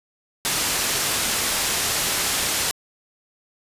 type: low-pass noise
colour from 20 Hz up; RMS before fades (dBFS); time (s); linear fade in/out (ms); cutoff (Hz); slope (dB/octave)
white; -23; 0.45-2.71; 0; 10000; 12
effects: resampled to 32000 Hz